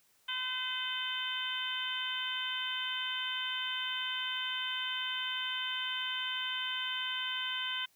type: harmonic tone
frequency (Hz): 511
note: C5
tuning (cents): -41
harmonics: 2 / 3 / 4 / 5 / 6 / 7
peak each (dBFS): -44 / -40 / -44 / -44 / -36 / -42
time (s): 0.28-7.86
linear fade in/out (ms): 10
effects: white hiss -69 dBFS RMS until 7.95 s